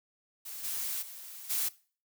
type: noise with level steps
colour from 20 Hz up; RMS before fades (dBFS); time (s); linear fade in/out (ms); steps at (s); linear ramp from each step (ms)
blue; -42 / -35 / -46 / -31; 0.45-1.69; 10; 0.63 / 1.01 / 1.49; 20
effects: noise-tail reverb RT60 0.4 s tail -20 dB re dry